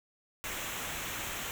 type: noise with comb filter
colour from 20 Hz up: pink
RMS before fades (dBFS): -38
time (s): 0.44-1.51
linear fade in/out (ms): 0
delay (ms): 0.21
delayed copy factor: -0.6
effects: none